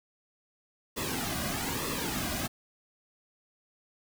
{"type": "noise with flanger", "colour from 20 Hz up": "pink", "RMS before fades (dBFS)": -33, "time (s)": [0.96, 2.48], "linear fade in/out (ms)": 20, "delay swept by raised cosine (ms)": [1.3, 2.26], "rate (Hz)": 1.1, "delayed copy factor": -0.7, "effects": []}